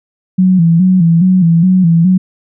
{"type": "tone with vibrato", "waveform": "sine", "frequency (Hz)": 175.7, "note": "F3", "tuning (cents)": 11, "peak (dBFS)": -5, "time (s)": [0.38, 2.18], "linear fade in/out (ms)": 10, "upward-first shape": "square", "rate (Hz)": 2.4, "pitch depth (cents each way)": 93, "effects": []}